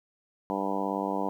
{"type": "harmonic tone", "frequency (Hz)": 98, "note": "G2", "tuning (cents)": 0, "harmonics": [2, 3, 4, 5, 6, 7, 8, 9, 10], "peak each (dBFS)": [-35, -34, -38, -36, -38, -37, -37, -36, -36], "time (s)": [0.5, 1.29], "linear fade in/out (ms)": 0, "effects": ["10-bit"]}